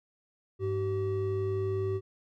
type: tone pair together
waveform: triangle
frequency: 101 / 382.5 Hz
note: G#2 / G4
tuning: -48 / -42 cents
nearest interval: octave + major seventh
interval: 2306 cents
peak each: -30 / -28 dBFS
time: 0.59-2.01 s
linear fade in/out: 50 ms
effects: none